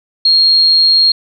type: tone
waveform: sine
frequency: 4254 Hz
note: C8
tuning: 28 cents sharp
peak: -6 dBFS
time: 0.25-1.12 s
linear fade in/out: 5 ms
effects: none